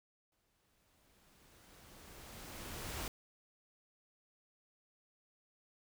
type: noise with exponential growth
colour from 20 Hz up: pink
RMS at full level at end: -41 dBFS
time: 0.32-3.08 s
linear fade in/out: 2 ms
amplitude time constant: 600 ms
effects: none